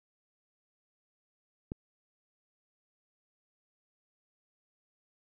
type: click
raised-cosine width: 3 ms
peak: -23 dBFS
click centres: 1.719 s
effects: none